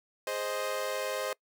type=chord; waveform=sawtooth; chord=Ab major; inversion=none; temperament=equal; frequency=415.3 / 523.3 / 622.3 Hz; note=Ab4 / C5 / Eb5; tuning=0 / 0 / 0 cents; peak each=-36 / -30 / -32 dBFS; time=0.27-1.33 s; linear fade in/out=2 ms; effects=noise-tail reverb RT60 0.1 s tail -24 dB re dry